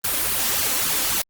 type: noise with flanger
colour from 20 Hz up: white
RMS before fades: -22 dBFS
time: 0.04-1.22 s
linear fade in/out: 5 ms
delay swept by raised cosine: 0.64 to 3.94 ms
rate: 3.6 Hz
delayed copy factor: +0.75
effects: Opus 32 kbps